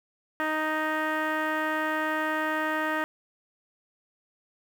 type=tone with low-pass filter; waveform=15% pulse; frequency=311.1 Hz; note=D#4; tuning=in tune; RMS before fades=-28 dBFS; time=0.4-3.04 s; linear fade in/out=0 ms; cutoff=1900 Hz; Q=9.7; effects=8-bit